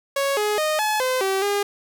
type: tone with pitch steps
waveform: sawtooth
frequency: 554 / 419.7 / 617 / 855 / 513 / 385.7 / 405.9 Hz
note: C#5 / G#4 / D#5 / A5 / C5 / G4 / G#4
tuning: -1 / +18 / -15 / -50 / -34 / -28 / -40 cents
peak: -16 dBFS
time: 0.16-1.63 s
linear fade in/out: 5 ms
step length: 210 ms
effects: none